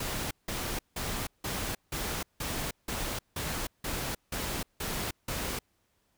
pink noise bursts, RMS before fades -34 dBFS, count 12, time 0-5.59 s, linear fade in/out 5 ms, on 310 ms, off 170 ms, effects pink hiss -73 dBFS RMS until 6.17 s

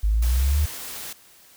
sine exponential sweep, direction up, 50.6 to 77.3 Hz, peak -17 dBFS, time 0.03-0.66 s, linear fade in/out 10 ms
white noise, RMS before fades -35 dBFS, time 0.22-1.13 s, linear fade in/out 5 ms
effects white hiss -52 dBFS RMS until 1.56 s

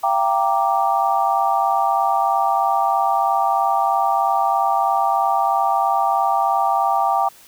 sine chord, G minor seventh, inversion third, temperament equal with one note detuned, 680.9 / 784 / 932.3 / 1174.7 Hz, F5 / G5 / Bb5 / D6, -44 / 0 / 0 / 0 cents, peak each -23 / -18 / -22 / -22 dBFS, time 0.03-7.29 s, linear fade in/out 10 ms, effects white hiss -47 dBFS RMS until 7.47 s

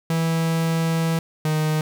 45% pulse tone pair in turn, 163.8 / 154.92 Hz, E3 / D#3, -11 / -7 cents, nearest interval minor second, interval 96 cents, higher first, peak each -19 dBFS, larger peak neither, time 0.1-1.19 / 1.45-1.81 s, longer first, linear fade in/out 2 ms, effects 10-bit

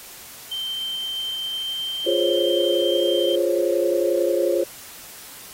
sine tone with pitch glide, 3122 to 3151 Hz, G7 to G7, -8 to +8 cents, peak -25 dBFS, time 0.51-3.36 s, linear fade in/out 10 ms, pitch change +16 cents, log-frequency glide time 1.35-2.71 s
sine chord, Db major seventh, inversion first, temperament equal, 349.2 / 415.3 / 523.3 / 554.4 Hz, F4 / Ab4 / C5 / Db5, 0 / 0 / 0 / 0 cents, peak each -22 / -26 / -23 / -23 dBFS, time 2.06-4.64 s, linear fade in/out 10 ms
effects white hiss -41 dBFS RMS until 5.53 s + AAC 48 kbps

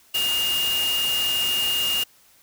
sine tone in noise, 2835 Hz, F7, 25 cents sharp, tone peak -21 dBFS, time 0.14-2.04 s, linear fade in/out 10 ms, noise white, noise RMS -29 dBFS, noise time 0.14-2.04 s, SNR +5 dB, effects white hiss -56 dBFS RMS until 2.42 s

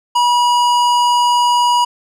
triangle tone with hard clipping, 968 Hz, B5, 35 cents flat, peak -12 dBFS, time 0.15-1.85 s, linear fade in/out 10 ms, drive 18 dB, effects none

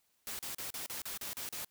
white noise bursts, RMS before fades -41 dBFS, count 9, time 0.27-1.646 s, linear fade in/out 0 ms, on 120 ms, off 37 ms, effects white hiss -75 dBFS RMS until 1.7 s

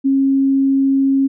sine tone, 271.4 Hz, C#4, 36 cents flat, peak -11 dBFS, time 0.04-1.28 s, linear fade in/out 20 ms, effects none

